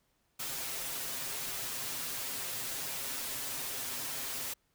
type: noise with comb filter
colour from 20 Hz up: white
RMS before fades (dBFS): -38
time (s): 0.39-4.54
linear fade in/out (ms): 10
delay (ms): 7.5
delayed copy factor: +1
effects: pink hiss -75 dBFS RMS until 4.74 s